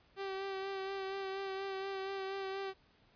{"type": "tone with vibrato", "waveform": "sawtooth", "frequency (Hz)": 387.9, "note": "G4", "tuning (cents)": -18, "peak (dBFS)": -34, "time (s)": [0.16, 2.74], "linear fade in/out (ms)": 50, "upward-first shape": "sine", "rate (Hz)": 4.2, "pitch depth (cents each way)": 23, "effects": ["pink hiss -68 dBFS RMS until 3.15 s", "resampled to 11025 Hz"]}